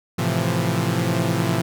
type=chord; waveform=sawtooth; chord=F major seventh; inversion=first; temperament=equal with one note detuned; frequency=110 / 131.34 / 164.81 / 174.61 Hz; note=A2 / C3 / E3 / F3; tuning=0 / +7 / 0 / 0 cents; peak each=-21 dBFS; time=0.18-1.62 s; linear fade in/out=10 ms; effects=none

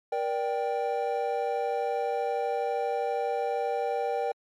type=chord; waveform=triangle; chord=G minor; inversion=first; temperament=equal with one note detuned; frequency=474.9 / 587.3 / 784 Hz; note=Bb4 / D5 / G5; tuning=+32 / 0 / 0 cents; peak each=-28 / -31 / -28 dBFS; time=0.12-4.32 s; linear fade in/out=5 ms; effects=MP3 64 kbps

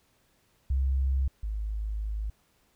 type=tone pair in turn; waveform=sine; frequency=66.6 / 52.86 Hz; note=C2 / G#1; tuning=+31 / +31 cents; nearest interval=major third; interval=400 cents; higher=first; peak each=-23 / -29 dBFS; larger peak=first; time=0.7-1.28 / 1.43-2.3 s; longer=second; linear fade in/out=5 ms; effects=pink hiss -68 dBFS RMS until 2.75 s

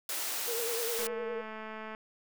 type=high-pass noise; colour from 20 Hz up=white; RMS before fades=-35 dBFS; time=0.09-1.07 s; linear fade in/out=2 ms; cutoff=330 Hz; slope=24 dB/octave
type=tone with vibrato; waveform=sine; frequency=466.2 Hz; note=A#4; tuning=in tune; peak=-34 dBFS; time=0.47-1.42 s; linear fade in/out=20 ms; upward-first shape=triangle; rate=9.8 Hz; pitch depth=71 cents each way
type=click train; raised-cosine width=0.5 ms; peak=-28 dBFS; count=210; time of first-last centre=0.99-1.949 s; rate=218 Hz
effects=none

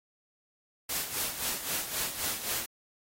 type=noise with tremolo; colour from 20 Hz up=white; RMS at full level=-31 dBFS; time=0.89-2.66 s; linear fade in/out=5 ms; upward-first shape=sine; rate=3.8 Hz; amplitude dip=65%; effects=AAC 48 kbps

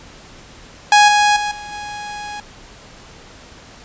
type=tone with level steps; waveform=sawtooth; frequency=830.6 Hz; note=G#5; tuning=in tune; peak=-3 / -7 / -15 / -26 / -23 dBFS; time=0.92-2.4 s; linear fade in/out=2 ms; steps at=1.08 / 1.36 / 1.51 / 1.72 s; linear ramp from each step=5 ms; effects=pink hiss -41 dBFS RMS until 3.84 s + resampled to 16000 Hz

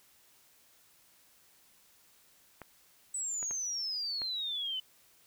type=clicks; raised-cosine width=0.5 ms; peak=-29 dBFS; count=4; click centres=2.617 / 3.428 / 3.51 / 4.218 s
type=exponential sweep; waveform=sine; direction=down; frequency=8060 to 2997 Hz; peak=-33 dBFS; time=3.14-4.8 s; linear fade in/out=5 ms
effects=white hiss -64 dBFS RMS until 5.26 s

